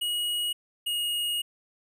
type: tone pair in turn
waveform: square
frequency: 2900 / 2872 Hz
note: F#7 / F7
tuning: -35 / +48 cents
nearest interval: unison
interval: 17 cents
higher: first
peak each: -27 dBFS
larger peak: neither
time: 0.01-0.53 / 0.86-1.42 s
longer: second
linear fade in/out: 10 ms
effects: none